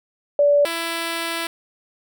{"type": "tone pair in turn", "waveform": ["sine", "5% pulse"], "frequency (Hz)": [578, 333.2], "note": ["D5", "E4"], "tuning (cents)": [-28, 19], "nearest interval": "minor seventh", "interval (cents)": 953, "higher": "first", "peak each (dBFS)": -12, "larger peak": "neither", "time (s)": [[0.39, 0.65], [0.65, 1.47]], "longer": "second", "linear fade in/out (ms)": 2, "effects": []}